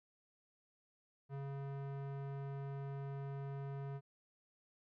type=tone with low-pass filter; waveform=square; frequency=138.59 Hz; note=C#3; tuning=in tune; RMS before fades=-44 dBFS; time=1.29-4.01 s; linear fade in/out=50 ms; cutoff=1300 Hz; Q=0.72; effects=none